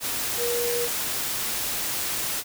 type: tone in noise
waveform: sine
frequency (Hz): 477.8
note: A#4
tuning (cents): +43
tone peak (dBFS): -25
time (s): 0.37-0.89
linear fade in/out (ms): 50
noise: white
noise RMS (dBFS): -28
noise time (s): 0-2.44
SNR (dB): 0
effects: none